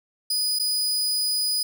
sawtooth tone with dropouts, 4965 Hz, D#8, 5 cents flat, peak -19 dBFS, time 0.3-1.63 s, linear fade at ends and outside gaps 5 ms, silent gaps 0.589-0.596 s, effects 9-bit

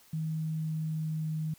sine tone with pitch glide, 158.3 to 156.66 Hz, D#3 to D#3, +30 to +12 cents, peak -30 dBFS, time 0.13-1.54 s, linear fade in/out 5 ms, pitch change -18 cents, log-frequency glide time 0.24-1.38 s, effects white hiss -60 dBFS RMS until 1.58 s

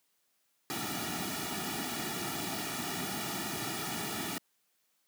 pink noise with comb filter, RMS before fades -36 dBFS, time 0.7-4.38 s, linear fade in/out 0 ms, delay 1.9 ms, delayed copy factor -0.95, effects white hiss -75 dBFS RMS until 5.07 s + high-pass 150 Hz 12 dB/octave

